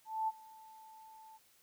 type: tone with ADSR envelope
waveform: sine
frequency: 880 Hz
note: A5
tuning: in tune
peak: -30 dBFS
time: 0.05-1.39 s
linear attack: 230 ms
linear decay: 33 ms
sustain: -23 dB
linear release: 35 ms
effects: white hiss -68 dBFS RMS until 1.62 s